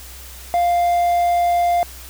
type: tone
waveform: triangle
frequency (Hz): 698.5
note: F5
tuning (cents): 0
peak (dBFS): -12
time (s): 0.54-1.83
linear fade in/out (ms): 0
effects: added 63 Hz sine -38 dBFS peak until 2.09 s + white hiss -39 dBFS RMS until 2.09 s